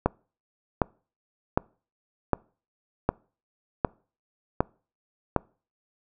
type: click train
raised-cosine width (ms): 1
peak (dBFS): -6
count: 8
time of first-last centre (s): 0.06-5.363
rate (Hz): 1.32
effects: noise-tail reverb RT60 0.4 s tail -26 dB re dry